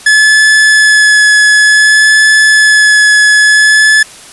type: tone with vibrato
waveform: 45% pulse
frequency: 1714 Hz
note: A6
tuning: 46 cents flat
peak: -3 dBFS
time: 0.06-4.03 s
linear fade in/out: 5 ms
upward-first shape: sine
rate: 0.56 Hz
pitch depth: 13 cents each way
effects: white hiss -32 dBFS RMS until 4.32 s + resampled to 24000 Hz